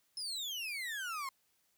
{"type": "exponential sweep", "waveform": "35% pulse", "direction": "down", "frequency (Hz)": [5240, 1046.5], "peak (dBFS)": -36, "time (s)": [0.17, 1.29], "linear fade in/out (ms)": 2, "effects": ["white hiss -75 dBFS RMS until 1.77 s"]}